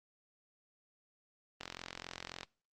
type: click train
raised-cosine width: 0.2 ms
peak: -24 dBFS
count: 37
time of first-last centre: 1.61-2.432 s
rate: 43.8 Hz
effects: noise-tail reverb RT60 0.4 s tail -24 dB re dry + Opus 32 kbps